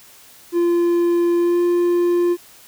triangle tone with pitch glide, 345 to 349.4 Hz, F4 to F4, -21 to +1 cents, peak -12 dBFS, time 0.52-2.37 s, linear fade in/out 50 ms, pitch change +22 cents, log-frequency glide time 1.38-1.61 s, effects white hiss -46 dBFS RMS until 2.67 s

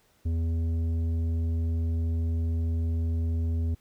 sine tone with tanh clipping, 82.41 Hz, E2, in tune, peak -26 dBFS, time 0.25-3.75 s, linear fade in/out 10 ms, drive 9 dB, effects pink hiss -65 dBFS RMS until 3.8 s

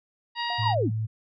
harmonic tone, 947 Hz, A#5, 27 cents sharp, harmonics 1 / 2 / 3 / 4 / 5, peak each -30 / -33 / -35 / -36 / -37 dBFS, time 0.35-0.75 s, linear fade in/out 50 ms
sine tone with exponential decay, 716 Hz, F5, 43 cents sharp, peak -30 dBFS, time 0.5-0.92 s, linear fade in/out 1 ms, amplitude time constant 91 ms
sine tone, 110 Hz, A2, in tune, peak -25 dBFS, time 0.58-1.07 s, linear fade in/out 20 ms
sine linear sweep, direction down, 1103 to 120 Hz, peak -23 dBFS, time 0.62-0.92 s, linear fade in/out 50 ms
effects none

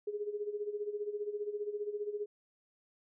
sine tone with tremolo, 415.3 Hz, G#4, in tune, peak -32 dBFS, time 0.07-2.26 s, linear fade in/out 5 ms, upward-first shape sine, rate 15 Hz, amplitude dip 75%, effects none

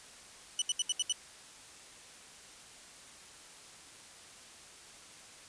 20% pulse tone bursts, 2971 Hz, F#7, 6 cents sharp, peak -23 dBFS, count 6, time 0.59-1.124 s, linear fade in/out 2 ms, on 29 ms, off 72 ms, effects white hiss -53 dBFS RMS until 5.48 s + resampled to 22050 Hz

